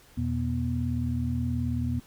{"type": "tone cluster", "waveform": "sine", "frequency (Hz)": [83.2, 121.9, 243], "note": ["E2", "B2", "B3"], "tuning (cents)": [17, -22, -28], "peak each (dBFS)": -30, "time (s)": [0.17, 2], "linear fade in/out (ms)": 10, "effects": ["pink hiss -56 dBFS RMS until 2.06 s"]}